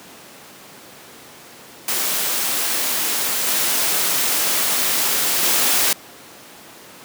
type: noise with level steps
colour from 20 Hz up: white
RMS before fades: -21 / -19 / -17 dBFS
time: 1.88-5.93 s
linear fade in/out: 2 ms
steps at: 3.46 / 5.42 s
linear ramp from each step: 20 ms
effects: pink hiss -41 dBFS RMS until 7.04 s + high-pass 200 Hz 12 dB/octave